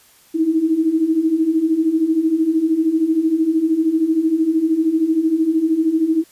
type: beating tone pair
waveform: sine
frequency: 311.1 / 324.1 Hz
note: D#4 / E4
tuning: 0 / -29 cents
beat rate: 13 Hz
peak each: -20 / -15 dBFS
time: 0.34-6.24 s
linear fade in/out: 20 ms
effects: white hiss -51 dBFS RMS until 6.31 s + resampled to 32000 Hz